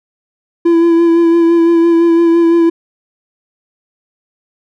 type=tone with vibrato; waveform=triangle; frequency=336.1 Hz; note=E4; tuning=34 cents sharp; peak=-4 dBFS; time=0.65-2.7 s; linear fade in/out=10 ms; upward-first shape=sine; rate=5.9 Hz; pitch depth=23 cents each way; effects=none